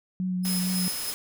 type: tone with vibrato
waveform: sine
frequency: 183.4 Hz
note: F#3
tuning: 15 cents flat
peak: -25 dBFS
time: 0.2-0.88 s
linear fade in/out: 0 ms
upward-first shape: triangle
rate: 4.3 Hz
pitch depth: 20 cents each way
type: tone with tremolo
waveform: 10% pulse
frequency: 5120 Hz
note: D#8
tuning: 49 cents sharp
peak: -23 dBFS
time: 0.43-1.14 s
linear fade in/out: 50 ms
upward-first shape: square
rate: 3.1 Hz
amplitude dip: 40%
type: noise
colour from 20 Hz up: white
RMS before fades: -35 dBFS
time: 0.45-1.14 s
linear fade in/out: 0 ms
effects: none